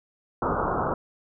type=low-pass noise; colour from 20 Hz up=white; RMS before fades=-26 dBFS; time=0.42-0.94 s; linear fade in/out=2 ms; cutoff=1400 Hz; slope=96 dB/octave; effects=none